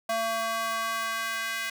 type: tone with high-pass filter sweep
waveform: square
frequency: 225.8 Hz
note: A3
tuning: 45 cents sharp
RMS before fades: -30 dBFS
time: 0.09-1.7 s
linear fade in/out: 5 ms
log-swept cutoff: 720 to 1800 Hz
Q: 2
effects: none